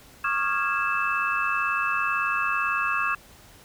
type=tone cluster; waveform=sine; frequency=1105 / 1203 / 1385 / 1652 / 2634 Hz; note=C#6 / D6 / F6 / G#6 / E7; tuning=-6 / +41 / -15 / -10 / -2 cents; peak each=-29 dBFS; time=0.24-3.15 s; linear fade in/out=5 ms; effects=pink hiss -51 dBFS RMS until 3.64 s